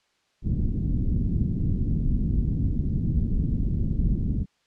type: low-pass noise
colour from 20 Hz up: pink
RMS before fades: -24 dBFS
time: 0.42-4.46 s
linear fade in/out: 50 ms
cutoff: 240 Hz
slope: 24 dB/octave
effects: white hiss -68 dBFS RMS until 4.66 s + low-pass 5000 Hz 12 dB/octave